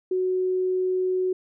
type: tone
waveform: sine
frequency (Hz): 370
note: F#4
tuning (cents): 0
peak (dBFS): -21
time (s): 0.11-1.33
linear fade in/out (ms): 5
effects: none